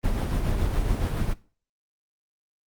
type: noise with tremolo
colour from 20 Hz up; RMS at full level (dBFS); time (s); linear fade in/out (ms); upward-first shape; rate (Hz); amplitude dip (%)
brown; -23; 0.03-1.34; 20; sine; 7.1; 35
effects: noise-tail reverb RT60 0.4 s tail -20 dB re dry + Opus 24 kbps